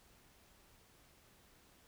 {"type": "silence", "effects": ["pink hiss -66 dBFS RMS until 1.87 s"]}